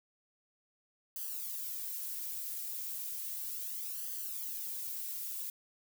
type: noise with flanger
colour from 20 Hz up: violet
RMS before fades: -40 dBFS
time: 1.16-5.5 s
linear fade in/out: 2 ms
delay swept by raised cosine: 0.64 to 3.34 ms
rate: 0.34 Hz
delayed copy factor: +0.8
effects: none